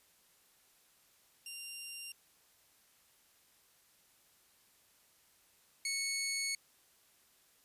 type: tone pair in turn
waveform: 15% pulse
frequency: 2781 / 2207 Hz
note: F7 / C#7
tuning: -8 / -8 cents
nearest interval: major third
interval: 400 cents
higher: first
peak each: -37 / -28 dBFS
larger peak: second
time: 1.46-2.12 / 5.85-6.55 s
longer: second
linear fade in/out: 2 ms
effects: white hiss -68 dBFS RMS until 7.64 s + resampled to 32000 Hz